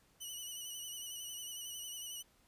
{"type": "tone with vibrato", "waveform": "15% pulse", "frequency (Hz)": 2956, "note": "F#7", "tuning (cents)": -2, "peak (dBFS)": -36, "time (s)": [0.2, 2.23], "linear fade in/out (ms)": 20, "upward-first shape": "sine", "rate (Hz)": 11, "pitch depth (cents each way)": 41, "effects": ["pink hiss -70 dBFS RMS until 2.47 s", "resampled to 32000 Hz"]}